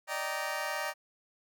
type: chord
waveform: 20% pulse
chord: Eb major seventh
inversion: third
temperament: just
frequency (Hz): 583.4 / 622.3 / 777.8 / 933.4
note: D5 / Eb5 / G5 / Bb5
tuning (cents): -12 / 0 / -14 / +2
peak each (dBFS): -34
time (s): 0.07-0.94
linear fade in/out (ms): 50
effects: none